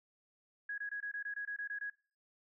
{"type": "tone bursts", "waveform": "sine", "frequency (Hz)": 1661.2, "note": "G#6", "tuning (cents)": 0, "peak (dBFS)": -37, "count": 11, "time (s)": [0.69, 1.9], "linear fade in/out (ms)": 5, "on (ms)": 90, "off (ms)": 22, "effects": ["noise-tail reverb RT60 0.4 s tail -22 dB re dry"]}